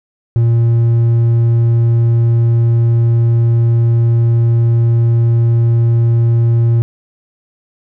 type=tone with hard clipping; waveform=sine; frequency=116.54 Hz; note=A#2; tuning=in tune; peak=-9 dBFS; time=0.36-6.82 s; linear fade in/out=0 ms; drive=3 dB; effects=none